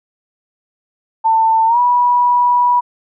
sine tone with pitch glide, 894 to 974.9 Hz, A5 to B5, +27 to -23 cents, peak -9 dBFS, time 1.24-2.81 s, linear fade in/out 20 ms, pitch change +150 cents, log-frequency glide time 1.66-1.79 s, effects none

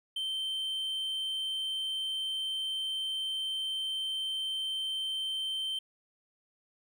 triangle tone, 3112 Hz, G7, 13 cents flat, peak -30 dBFS, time 0.16-5.79 s, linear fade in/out 5 ms, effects none

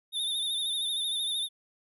square tone with vibrato, 3620 Hz, A7, 48 cents sharp, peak -29 dBFS, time 0.12-1.49 s, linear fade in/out 50 ms, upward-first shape sine, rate 13 Hz, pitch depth 64 cents each way, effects none

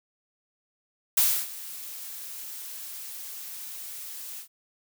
blue noise with ADSR envelope, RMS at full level -20 dBFS, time 1.17-4.48 s, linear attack 6 ms, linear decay 290 ms, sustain -19 dB, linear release 90 ms, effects none

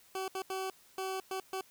20% pulse tone bursts at uneven times, 380 Hz, F#4, 46 cents sharp, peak -30 dBFS, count 6, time 0.15-0.28 / 0.35-0.42 / 0.5-0.7 / 0.98-1.2 / 1.31-1.4 / 1.53-1.61 s, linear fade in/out 2 ms, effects white hiss -62 dBFS RMS until 1.7 s

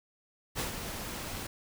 pink noise with ADSR envelope, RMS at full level -32 dBFS, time 0.55-1.47 s, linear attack 42 ms, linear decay 120 ms, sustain -7 dB, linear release 5 ms, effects none

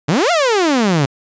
sawtooth exponential two-way sweep, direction up then down, 130.81 to 724 to 130.81 Hz, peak -8 dBFS, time 0.08-1.06 s, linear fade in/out 10 ms, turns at 0.31 s, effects resampled to 16000 Hz

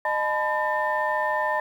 sine tone cluster, 613 / 866 / 1000 / 1802 Hz, D#5 / A5 / B5 / A6, -26 / -28 / +21 / +41 cents, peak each -27 dBFS, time 0.05-1.6 s, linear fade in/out 2 ms, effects tanh soft clip ceiling -13 dBFS + 9-bit

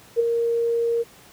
sine tone with ADSR envelope, 466.2 Hz, A#4, in tune, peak -13 dBFS, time 0.16-1.04 s, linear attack 36 ms, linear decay 14 ms, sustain -6 dB, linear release 29 ms, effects pink hiss -49 dBFS RMS until 1.32 s + high-pass 80 Hz 12 dB/octave

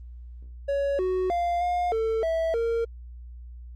triangle tone with pitch steps, 560 / 370.7 / 696 / 710 / 446.8 / 654 / 461.4 Hz, C#5 / F#4 / F5 / F5 / A4 / E5 / A#4, +18 / +3 / -6 / +28 / +27 / -14 / -18 cents, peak -21 dBFS, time 0.68-2.85 s, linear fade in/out 10 ms, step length 310 ms, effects added 60 Hz sine -39 dBFS peak until 3.75 s + Opus 32 kbps

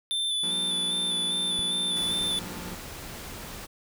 square tone with vibrato, 3520 Hz, A7, in tune, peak -26 dBFS, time 0.11-2.39 s, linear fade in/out 0 ms, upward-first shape square, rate 2.5 Hz, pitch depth 19 cents each way
sawtooth chord, G minor seventh, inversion third, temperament just, 176.4 / 196 / 235.2 / 294 Hz, F3 / G3 / Bb3 / D4, +18 / 0 / +16 / +2 cents, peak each -36 / -41 / -41 / -42 dBFS, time 0.43-2.75 s, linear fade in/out 5 ms
click, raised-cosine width 5 ms, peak -27 dBFS, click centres 1.592 s
pink noise, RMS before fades -40 dBFS, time 1.95-3.67 s, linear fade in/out 20 ms
effects none

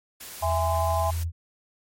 white noise, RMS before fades -40 dBFS, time 0.2-1.24 s, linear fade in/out 10 ms
sine tone, 83.5 Hz, E2, 23 cents sharp, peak -25 dBFS, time 0.41-1.32 s, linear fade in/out 50 ms
sine chord, E augmented, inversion none, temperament just, 659.3 / 824.1 / 1030.1 Hz, E5 / G#5 / B#5, 0 / -14 / -27 cents, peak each -27 / -27 / -29 dBFS, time 0.42-1.11 s, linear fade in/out 10 ms
effects MP3 64 kbps

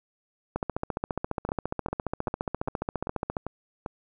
two click trains, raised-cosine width 1 ms, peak -18 / -14 dBFS, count 7 / 42, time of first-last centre 1.49-3.862 / 0.56-3.368 s, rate 2.53 / 14.6 Hz, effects none

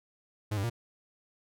45% pulse tone with pitch steps, 105.8 / 98.5 / 117.7 Hz, G#2 / G2 / A#2, +33 / +9 / +17 cents, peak -29 dBFS, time 0.51-0.699 s, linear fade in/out 10 ms, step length 63 ms, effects none

